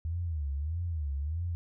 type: tone with vibrato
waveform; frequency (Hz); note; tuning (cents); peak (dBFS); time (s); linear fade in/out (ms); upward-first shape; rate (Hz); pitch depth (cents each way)
sine; 77.78; D#2; 0; -30; 0.05-1.55; 0; sine; 1.6; 200
effects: none